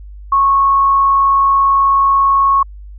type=tone with frequency modulation; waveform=sine; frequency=1100 Hz; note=C#6; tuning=14 cents flat; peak=-8 dBFS; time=0.32-2.63 s; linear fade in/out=5 ms; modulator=58.3 Hz; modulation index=0.22; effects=added 50 Hz sine -30 dBFS peak until 2.98 s